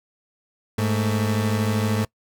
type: tone pair together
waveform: 30% pulse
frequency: 105.02 / 223 Hz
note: G#2 / A3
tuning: +20 / +23 cents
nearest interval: octave + minor second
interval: 1303 cents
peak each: -19 / -22 dBFS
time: 0.78-2.05 s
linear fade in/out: 5 ms
effects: noise-tail reverb RT60 0.1 s tail -23 dB re dry